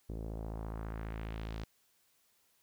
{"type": "tone with low-pass filter sweep", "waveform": "sawtooth", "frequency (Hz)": 54.7, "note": "A1", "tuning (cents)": -9, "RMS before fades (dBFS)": -41, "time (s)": [0.09, 1.64], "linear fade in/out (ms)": 5, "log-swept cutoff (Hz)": [410, 4900], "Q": 1.4, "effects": ["white hiss -72 dBFS RMS until 2.62 s"]}